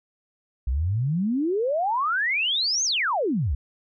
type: exponential two-way sweep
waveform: sine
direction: up then down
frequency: 58.27 to 6645 to 58.27 Hz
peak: -21 dBFS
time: 0.67-3.55 s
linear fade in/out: 5 ms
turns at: 2.84 s
effects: none